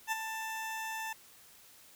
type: tone with ADSR envelope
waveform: 20% pulse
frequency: 886 Hz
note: A5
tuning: 12 cents sharp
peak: -24 dBFS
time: 0.07-1.13 s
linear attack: 49 ms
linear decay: 21 ms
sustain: -8 dB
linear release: 4 ms
effects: white hiss -58 dBFS RMS until 1.95 s